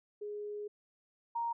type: tone pair in turn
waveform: sine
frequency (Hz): 415.8 / 933.4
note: G#4 / A#5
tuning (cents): +2 / +2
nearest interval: octave + major second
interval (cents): 1400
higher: second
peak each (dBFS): -38 / -32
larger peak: second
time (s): 0.21-0.68 / 1.35-1.53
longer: first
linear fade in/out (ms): 10
effects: none